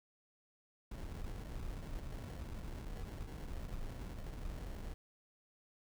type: noise with sample-and-hold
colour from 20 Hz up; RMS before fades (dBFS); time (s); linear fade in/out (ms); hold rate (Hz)
brown; -44; 0.91-4.94; 5; 1225
effects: none